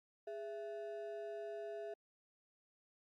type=ring-modulated tone; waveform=triangle; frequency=539 Hz; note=C#5; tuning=49 cents flat; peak=-38 dBFS; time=0.27-1.94 s; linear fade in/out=5 ms; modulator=126 Hz; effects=Opus 48 kbps